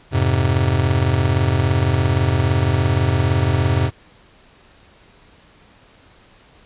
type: chord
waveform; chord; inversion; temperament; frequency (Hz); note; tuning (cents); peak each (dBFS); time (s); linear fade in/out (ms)
square; F minor; none; just; 87.31 / 104.77 / 130.96; F2 / Ab2 / C3; 0 / +16 / +2; -20; 0.11-3.91; 50
effects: pink hiss -50 dBFS RMS until 6.65 s + resampled to 8000 Hz